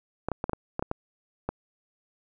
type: clicks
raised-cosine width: 1 ms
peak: -14 dBFS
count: 9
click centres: 0.286 / 0.317 / 0.441 / 0.495 / 0.533 / 0.794 / 0.825 / 0.914 / 1.49 s
effects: none